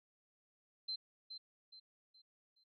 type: tone with echo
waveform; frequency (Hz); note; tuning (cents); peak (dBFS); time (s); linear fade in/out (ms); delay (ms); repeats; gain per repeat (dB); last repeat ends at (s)
sine; 4102; C8; -35; -38; 0.88-0.96; 10; 420; 4; -8; 2.64
effects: none